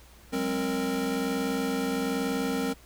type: tone cluster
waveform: square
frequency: 184 / 205.1 / 265.1 / 464.7 Hz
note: F#3 / G#3 / C4 / A#4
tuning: -9 / -21 / +23 / -5 cents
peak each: -38 / -35 / -30 / -33 dBFS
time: 0.32-2.74 s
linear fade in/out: 20 ms
effects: added 60 Hz sine -53 dBFS peak until 2.85 s + pink hiss -55 dBFS RMS until 2.85 s